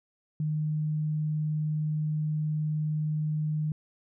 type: tone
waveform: sine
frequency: 153.2 Hz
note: D#3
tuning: 27 cents flat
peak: -26 dBFS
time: 0.4-3.72 s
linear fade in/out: 2 ms
effects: none